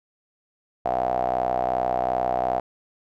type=tone with band-pass filter; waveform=sawtooth; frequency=62.7 Hz; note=B1; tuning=27 cents sharp; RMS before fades=-24 dBFS; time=0.85-2.6 s; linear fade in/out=5 ms; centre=710 Hz; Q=9.9; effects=none